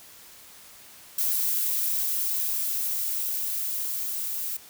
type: noise with level ramp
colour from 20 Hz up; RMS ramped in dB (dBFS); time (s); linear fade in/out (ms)
violet; -25 to -31; 1.18-4.57; 5
effects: white hiss -49 dBFS RMS until 4.69 s